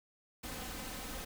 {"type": "noise with comb filter", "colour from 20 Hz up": "pink", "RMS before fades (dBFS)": -43, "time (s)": [0.43, 1.25], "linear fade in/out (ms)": 10, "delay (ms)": 3.9, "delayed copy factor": 0.55, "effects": []}